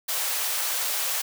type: high-pass noise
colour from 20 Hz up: white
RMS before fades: -27 dBFS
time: 0.08-1.22 s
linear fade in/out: 10 ms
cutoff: 510 Hz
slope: 24 dB/octave
effects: none